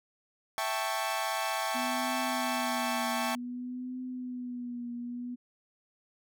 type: chord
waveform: sawtooth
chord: A dominant seventh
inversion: second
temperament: equal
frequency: 659.3 / 784 / 880 / 1108.7 Hz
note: E5 / G5 / A5 / C#6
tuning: 0 / 0 / 0 / 0 cents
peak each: -32 dBFS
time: 0.58-3.35 s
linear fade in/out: 0 ms
type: tone with vibrato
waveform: sine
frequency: 246.9 Hz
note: B3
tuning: in tune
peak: -35 dBFS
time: 1.74-5.36 s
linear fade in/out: 20 ms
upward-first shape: triangle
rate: 0.55 Hz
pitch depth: 55 cents each way
effects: none